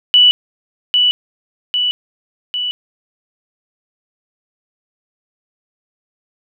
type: tone with echo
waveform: sine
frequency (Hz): 2960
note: F#7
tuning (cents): 0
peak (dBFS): -5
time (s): 0.14-0.31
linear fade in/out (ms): 0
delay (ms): 800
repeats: 3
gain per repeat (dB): -4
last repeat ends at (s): 2.71
effects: none